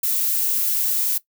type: noise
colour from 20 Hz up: violet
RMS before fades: -21 dBFS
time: 0.03-1.18 s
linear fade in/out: 5 ms
effects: noise-tail reverb RT60 0.1 s tail -18 dB re dry